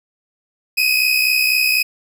30% pulse tone pair together, 2492 / 2556 Hz, D#7 / D#7, +2 / +46 cents, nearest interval unison, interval 44 cents, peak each -14 dBFS, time 0.77-1.83 s, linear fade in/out 10 ms, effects none

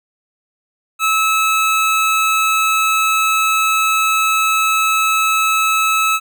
25% pulse tone, 1300 Hz, E6, 24 cents flat, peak -9 dBFS, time 0.99-6.2 s, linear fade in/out 50 ms, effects none

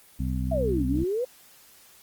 harmonic tone, 63.9 Hz, C2, 40 cents flat, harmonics 1 / 2 / 3 / 4, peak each -28 / -31 / -33 / -34 dBFS, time 0.19-1.04 s, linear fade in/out 10 ms
sine exponential two-way sweep, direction down then up, 693 to 249.1 to 520 Hz, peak -24 dBFS, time 0.51-1.25 s, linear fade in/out 10 ms, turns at 0.86 s
effects white hiss -54 dBFS RMS until 2.02 s + Opus 24 kbps

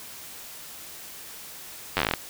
slowing click train, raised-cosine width 0.3 ms, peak -6 dBFS, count 11, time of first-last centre 1.97-2.137 s, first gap 10 ms, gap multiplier 1.11, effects white hiss -42 dBFS RMS until 2.29 s

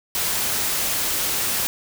white noise, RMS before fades -23 dBFS, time 0.15-1.67 s, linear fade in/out 0 ms, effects none

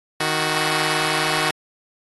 5% pulse tone pair together, 155.57 / 370 Hz, D#3 / F#4, 0 / 0 cents, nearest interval octave + minor third, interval 1500 cents, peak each -11 dBFS, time 0.2-1.51 s, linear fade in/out 5 ms, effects AAC 32 kbps

